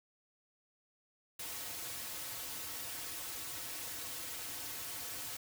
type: noise with comb filter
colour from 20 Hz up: white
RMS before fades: -43 dBFS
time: 1.39-5.37 s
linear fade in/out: 5 ms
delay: 5 ms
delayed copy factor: -0.9
effects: none